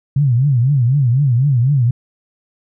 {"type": "tone with vibrato", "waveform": "sine", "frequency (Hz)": 130.81, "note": "C3", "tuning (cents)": 0, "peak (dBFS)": -10, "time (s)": [0.16, 1.91], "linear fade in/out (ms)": 5, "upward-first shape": "triangle", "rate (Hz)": 4, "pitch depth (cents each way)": 240, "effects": []}